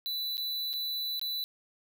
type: tone with dropouts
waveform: square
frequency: 3977 Hz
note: B7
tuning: 11 cents sharp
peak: -32 dBFS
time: 0.06-1.44 s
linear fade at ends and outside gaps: 0 ms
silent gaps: 0.37-0.379 / 0.731-0.737 / 1.195-1.214 s
effects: none